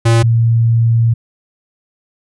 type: tone pair in turn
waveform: square / sine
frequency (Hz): 115.4 / 115.4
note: A#2 / A#2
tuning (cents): -17 / -17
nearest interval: unison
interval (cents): 0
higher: neither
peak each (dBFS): -8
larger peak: neither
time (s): 0.05-0.23 / 0.23-1.14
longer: second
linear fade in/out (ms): 10
effects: resampled to 24000 Hz